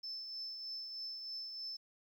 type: tone with tremolo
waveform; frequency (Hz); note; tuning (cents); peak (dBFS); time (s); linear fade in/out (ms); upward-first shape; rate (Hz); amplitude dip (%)
sine; 5274; E8; 0; -39; 0.03-1.77; 10; triangle; 3.2; 45
effects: tanh soft clip ceiling -36 dBFS + 12-bit